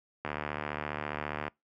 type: click train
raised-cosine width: 0.5 ms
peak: -18 dBFS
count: 93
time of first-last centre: 0.25-1.48 s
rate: 74.8 Hz
effects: noise-tail reverb RT60 0.2 s tail -26 dB re dry + high-pass 80 Hz 12 dB/octave